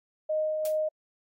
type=tone with tremolo; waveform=sine; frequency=620 Hz; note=D#5; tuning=6 cents flat; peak=-24 dBFS; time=0.29-0.89 s; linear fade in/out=10 ms; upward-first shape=triangle; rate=2.6 Hz; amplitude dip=35%
type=noise with exponential decay; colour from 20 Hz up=blue; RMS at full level=-34 dBFS; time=0.65-0.79 s; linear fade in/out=1 ms; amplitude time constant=29 ms
effects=AAC 48 kbps